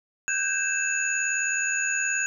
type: tone cluster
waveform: sine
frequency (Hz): 1534 / 1613 / 2629 / 6780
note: G6 / G6 / E7 / G#8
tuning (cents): -38 / +49 / -5 / +35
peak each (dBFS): -29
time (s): 0.28-2.26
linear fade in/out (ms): 0
effects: none